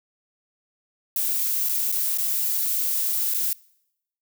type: noise with dropouts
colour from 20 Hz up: violet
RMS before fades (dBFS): -24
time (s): 1.16-3.53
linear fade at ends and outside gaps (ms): 1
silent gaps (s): 1.688-1.693 / 1.917-1.924 / 2.174-2.184 / 3.339-3.345
effects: noise-tail reverb RT60 0.8 s tail -24 dB re dry